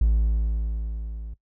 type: tone with level ramp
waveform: triangle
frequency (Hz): 55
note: A1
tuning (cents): 0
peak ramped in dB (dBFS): -13 to -31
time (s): 0.01-1.34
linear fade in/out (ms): 5
effects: noise-tail reverb RT60 0.1 s tail -17 dB re dry + tanh soft clip ceiling -10 dBFS